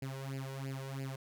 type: tone with flanger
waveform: sawtooth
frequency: 134.8 Hz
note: C#3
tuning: 48 cents flat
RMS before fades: -41 dBFS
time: 0.02-1.16 s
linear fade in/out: 5 ms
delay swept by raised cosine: 0.41 to 2.11 ms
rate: 3 Hz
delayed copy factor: +0.85
effects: none